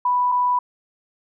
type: tone pair in turn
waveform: sine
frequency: 987.8 / 987.8 Hz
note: B5 / B5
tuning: 0 / 0 cents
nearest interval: unison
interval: 0 cents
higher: neither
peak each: -16 dBFS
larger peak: neither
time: 0.05-0.32 / 0.32-0.59 s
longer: neither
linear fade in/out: 5 ms
effects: none